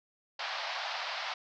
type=band-pass noise; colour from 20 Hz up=pink; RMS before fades=-37 dBFS; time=0.39-1.34 s; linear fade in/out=5 ms; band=640 to 5100 Hz; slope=48 dB/octave; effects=none